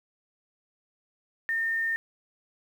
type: tone with quantisation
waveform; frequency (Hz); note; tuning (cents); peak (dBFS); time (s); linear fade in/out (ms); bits
sine; 1819; A#6; -43; -25; 1.49-1.96; 0; 9
effects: none